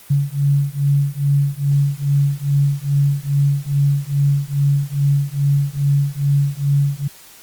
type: beating tone pair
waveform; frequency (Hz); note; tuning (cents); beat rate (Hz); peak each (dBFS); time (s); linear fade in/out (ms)
sine; 140.2 / 142.6; C#3 / C#3; +20 / +49; 2.4; -17; 0.1-7.08; 10
effects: white hiss -43 dBFS RMS until 7.42 s + Opus 32 kbps